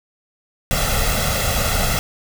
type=noise with comb filter; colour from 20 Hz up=pink; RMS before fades=-19 dBFS; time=0.71-1.99 s; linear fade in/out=0 ms; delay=1.5 ms; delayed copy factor=+0.75; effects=none